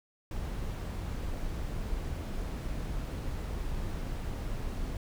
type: noise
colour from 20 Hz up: brown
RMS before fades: -35 dBFS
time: 0.31-4.97 s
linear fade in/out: 2 ms
effects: none